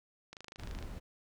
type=click train; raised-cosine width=0.2 ms; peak=-30 dBFS; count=14; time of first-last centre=0.33-0.826 s; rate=26.2 Hz
type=noise; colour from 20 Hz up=brown; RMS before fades=-43 dBFS; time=0.58-1 s; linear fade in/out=20 ms
effects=none